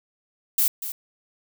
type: noise with echo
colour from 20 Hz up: violet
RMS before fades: -20 dBFS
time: 0.58-0.68 s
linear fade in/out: 2 ms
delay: 240 ms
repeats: 1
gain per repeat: -11 dB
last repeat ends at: 0.92 s
effects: none